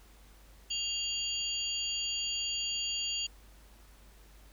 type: tone cluster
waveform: sine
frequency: 2804 / 3239 / 4618 / 6860 Hz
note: F7 / G#7 / D8 / A8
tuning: +6 / -44 / -30 / -45 cents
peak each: -35 / -40 / -38 / -38 dBFS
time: 0.7-3.27 s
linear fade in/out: 10 ms
effects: added 50 Hz sine -55 dBFS peak until 4.52 s + pink hiss -61 dBFS RMS until 4.52 s